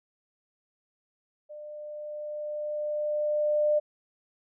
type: tone with level ramp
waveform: sine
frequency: 599 Hz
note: D5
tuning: 34 cents sharp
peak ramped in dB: -40 to -20 dBFS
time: 1.49-3.8 s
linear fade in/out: 20 ms
effects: none